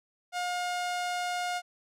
sawtooth tone, 714 Hz, F5, 38 cents sharp, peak -26 dBFS, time 0.32-1.62 s, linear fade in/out 50 ms, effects low-pass 9000 Hz 12 dB/octave

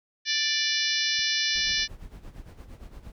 harmonic tone, 587.3 Hz, D5, in tune, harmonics 3 / 4 / 5 / 6 / 7 / 8 / 9 / 10, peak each -31 / -33 / -32 / -31 / -31 / -34 / -30 / -35 dBFS, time 0.25-1.88 s, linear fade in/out 50 ms
clicks, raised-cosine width 5 ms, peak -38 / -39 dBFS, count 2, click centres 1.192 / 1.741 s
brown noise with tremolo, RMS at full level -41 dBFS, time 1.55-3.12 s, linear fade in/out 2 ms, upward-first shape sine, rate 8.7 Hz, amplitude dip 70%
effects none

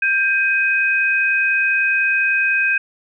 sine tone pair together, 1584 / 2514 Hz, G6 / D#7, +18 / +17 cents, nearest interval minor sixth, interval 799 cents, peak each -17 dBFS, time 0.02-2.78 s, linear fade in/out 5 ms, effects none

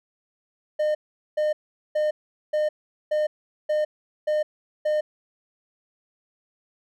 triangle tone bursts, 608 Hz, D#5, 40 cents flat, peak -18 dBFS, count 8, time 0.79-5.01 s, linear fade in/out 10 ms, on 160 ms, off 420 ms, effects none

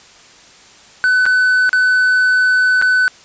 triangle tone with dropouts, 1504 Hz, F#6, 28 cents sharp, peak -8 dBFS, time 1.04-3.08 s, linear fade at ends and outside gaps 0 ms, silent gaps 1.255-1.263 / 1.693-1.73 / 2.815-2.823 s, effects white hiss -43 dBFS RMS until 3.24 s + resampled to 16000 Hz

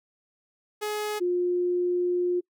sawtooth / sine tone pair in turn, 421.5 / 355.7 Hz, G#4 / F4, +26 / +32 cents, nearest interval minor third, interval 294 cents, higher first, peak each -24 / -22 dBFS, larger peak second, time 0.81-1.2 / 1.2-2.41 s, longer second, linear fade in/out 20 ms, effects noise-tail reverb RT60 0.1 s tail -26 dB re dry

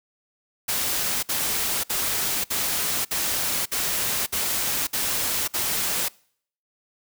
white noise bursts, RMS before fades -25 dBFS, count 9, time 0.68-6.086 s, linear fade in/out 10 ms, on 550 ms, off 57 ms, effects noise-tail reverb RT60 0.6 s tail -25 dB re dry

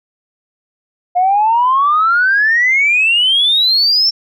sine exponential sweep, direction up, 706 to 5460 Hz, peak -8 dBFS, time 1.15-4.11 s, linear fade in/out 20 ms, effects tanh soft clip ceiling -4 dBFS

